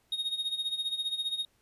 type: tone with tremolo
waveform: triangle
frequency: 3729 Hz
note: A#7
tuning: in tune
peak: -26 dBFS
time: 0.12-1.45 s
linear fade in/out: 2 ms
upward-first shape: sine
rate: 15 Hz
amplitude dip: 75%
effects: pink hiss -70 dBFS RMS until 1.61 s + resampled to 32000 Hz